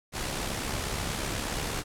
pink noise with amplitude modulation, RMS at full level -30 dBFS, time 0.12-1.84 s, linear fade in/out 50 ms, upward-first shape sine, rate 68.4 Hz, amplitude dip 45%, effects low-pass 11000 Hz 12 dB/octave

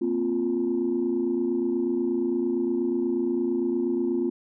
sine chord, Bb suspended second, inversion none, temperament equal, 233.1 / 261.6 / 349.2 Hz, Bb3 / C4 / F4, 0 / 0 / 0 cents, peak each -29 / -27 / -24 dBFS, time 0.01-4.3 s, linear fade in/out 10 ms, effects tanh soft clip ceiling -16 dBFS

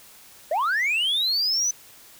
sine linear sweep, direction up, 570 to 6100 Hz, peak -18 dBFS, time 0.51-1.71 s, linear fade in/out 5 ms, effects tanh soft clip ceiling -19 dBFS + white hiss -49 dBFS RMS until 2.19 s

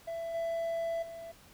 triangle tone with level steps, 666 Hz, E5, 18 cents sharp, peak -33 / -29 / -40 dBFS, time 0.07-1.32 s, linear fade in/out 10 ms, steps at 0.34 / 1.02 s, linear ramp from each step 10 ms, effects pink hiss -58 dBFS RMS until 1.53 s

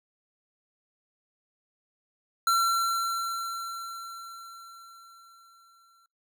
square tone with exponential decay, 1357 Hz, E6, 50 cents sharp, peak -21 dBFS, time 2.47-6.06 s, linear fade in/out 2 ms, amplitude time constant 780 ms, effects noise-tail reverb RT60 0.2 s tail -26 dB re dry

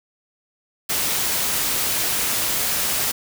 white noise, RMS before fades -22 dBFS, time 0.89-3.12 s, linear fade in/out 10 ms, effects none

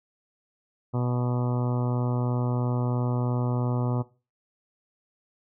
harmonic tone, 123 Hz, B2, 7 cents flat, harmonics 1 / 2 / 3 / 4 / 5 / 6 / 7 / 8 / 9 / 10, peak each -25 / -31 / -35 / -37 / -39 / -41 / -42 / -43 / -44 / -45 dBFS, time 0.93-4.03 s, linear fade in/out 20 ms, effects noise-tail reverb RT60 0.3 s tail -17 dB re dry

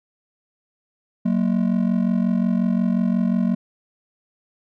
triangle ring-modulated tone, 209.5 Hz, G#3, 15 cents sharp, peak -12 dBFS, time 1.25-3.55 s, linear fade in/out 10 ms, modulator 22.8 Hz, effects none

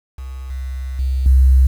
sine tone with level steps, 65.41 Hz, C2, in tune, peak -26 / -22 / -15 / -7 dBFS, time 0.18-1.67 s, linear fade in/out 5 ms, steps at 0.5 / 0.99 / 1.26 s, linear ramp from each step 2 ms, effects 7-bit

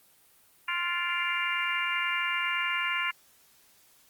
harmonic tone with a mistuned harmonic, 349.2 Hz, F4, in tune, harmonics 3 / 4 / 5 / 6 / 7 / 8, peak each -34 / -34 / -34 / -34 / -34 / -34 dBFS, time 0.68-3.11 s, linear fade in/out 5 ms, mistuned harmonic 7, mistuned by -68 cents, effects white hiss -61 dBFS RMS until 4.09 s + Opus 32 kbps

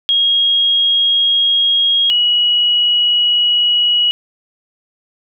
sine tone pair in turn, 3273 / 2916 Hz, G#7 / F#7, -26 / -26 cents, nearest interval major second, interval 200 cents, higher first, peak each -10 dBFS, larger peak neither, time 0.09-2.1 / 2.1-4.11 s, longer neither, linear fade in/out 0 ms, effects none

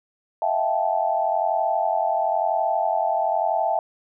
sine tone cluster, 645 / 686 / 776 / 868 Hz, E5 / F5 / G5 / A5, -38 / -31 / -18 / -24 cents, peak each -25 dBFS, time 0.42-3.79 s, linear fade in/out 2 ms, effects none

